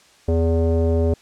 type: tone with low-pass filter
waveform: square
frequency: 82.41 Hz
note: E2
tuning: in tune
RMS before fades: -18 dBFS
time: 0.28-1.14 s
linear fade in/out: 5 ms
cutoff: 500 Hz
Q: 6
effects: white hiss -52 dBFS RMS until 1.21 s + low-pass 7000 Hz 12 dB/octave